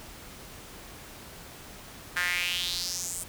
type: tone with high-pass filter sweep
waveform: sawtooth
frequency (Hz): 177.5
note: F3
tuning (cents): +28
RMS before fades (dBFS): -31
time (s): 2.16-3.24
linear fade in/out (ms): 10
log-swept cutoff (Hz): 1600 to 9100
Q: 4
effects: pink hiss -46 dBFS RMS until 3.28 s